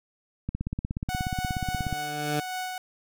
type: click train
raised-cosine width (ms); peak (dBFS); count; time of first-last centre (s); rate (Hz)
5; -17; 25; 0.49-1.927; 16.7
type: tone with tremolo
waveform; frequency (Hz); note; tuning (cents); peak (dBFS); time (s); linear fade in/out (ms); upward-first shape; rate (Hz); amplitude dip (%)
sawtooth; 740; F#5; 0; -26; 1.09-2.78; 2; sine; 3.5; 30
type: tone with exponential growth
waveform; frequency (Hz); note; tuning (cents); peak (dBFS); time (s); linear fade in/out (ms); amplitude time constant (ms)
15% pulse; 149; D3; +25; -19; 1.43-2.4; 5; 210
effects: none